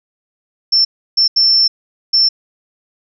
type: tone bursts at uneven times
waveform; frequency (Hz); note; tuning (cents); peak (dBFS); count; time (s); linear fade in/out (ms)
sine; 5370; E8; +31; -8; 4; 0.72-0.85 / 1.17-1.28 / 1.36-1.68 / 2.13-2.29; 10
effects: none